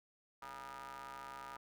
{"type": "ring-modulated tone", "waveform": "sawtooth", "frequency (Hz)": 131.5, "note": "C3", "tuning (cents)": 9, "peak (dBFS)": -40, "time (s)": [0.42, 1.57], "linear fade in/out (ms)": 5, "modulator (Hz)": 1090, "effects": []}